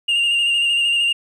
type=tone with vibrato; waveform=sine; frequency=2807 Hz; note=F7; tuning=8 cents sharp; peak=-12 dBFS; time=0.08-1.13 s; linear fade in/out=10 ms; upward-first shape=square; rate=13 Hz; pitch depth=22 cents each way; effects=tanh soft clip ceiling -14 dBFS + 9-bit